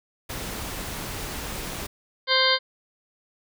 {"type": "noise", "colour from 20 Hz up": "pink", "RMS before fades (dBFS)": -33, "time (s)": [0.29, 1.87], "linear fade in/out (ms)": 10}
{"type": "harmonic tone", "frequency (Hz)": 523.3, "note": "C5", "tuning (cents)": 0, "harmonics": [1, 2, 3, 4, 6, 7, 8, 9], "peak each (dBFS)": [-26, -26, -26, -26, -26, -26, -26, -26], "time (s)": [2.27, 2.59], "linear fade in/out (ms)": 50}
{"effects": []}